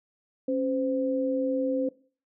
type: tone pair together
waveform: sine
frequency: 273.1 / 515.5 Hz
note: C#4 / C5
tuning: -26 / -26 cents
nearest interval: major seventh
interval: 1100 cents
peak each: -27 / -27 dBFS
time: 0.48-1.89 s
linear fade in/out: 5 ms
effects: noise-tail reverb RT60 0.4 s tail -19 dB re dry